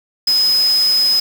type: tone in noise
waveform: sine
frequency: 5060 Hz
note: D#8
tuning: 28 cents sharp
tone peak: -11 dBFS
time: 0.27-1.2 s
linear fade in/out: 5 ms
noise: white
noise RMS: -28 dBFS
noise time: 0.27-1.2 s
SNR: +14 dB
effects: none